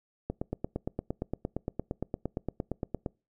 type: click train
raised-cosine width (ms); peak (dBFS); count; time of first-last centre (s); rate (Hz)
2; -18; 25; 0.3-3.062; 8.69
effects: noise-tail reverb RT60 0.3 s tail -26 dB re dry